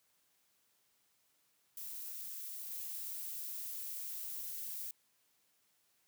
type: noise with level steps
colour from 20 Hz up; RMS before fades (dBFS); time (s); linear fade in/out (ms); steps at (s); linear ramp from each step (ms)
violet; -45 / -43; 1.77-4.91; 2; 2.7; 10
effects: white hiss -75 dBFS RMS until 6.07 s + high-pass 80 Hz 12 dB/octave